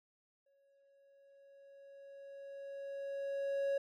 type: tone with exponential growth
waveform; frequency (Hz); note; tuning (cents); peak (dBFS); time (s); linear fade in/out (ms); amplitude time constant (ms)
triangle; 554.4; C#5; 0; -29; 0.46-3.78; 5; 720
effects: none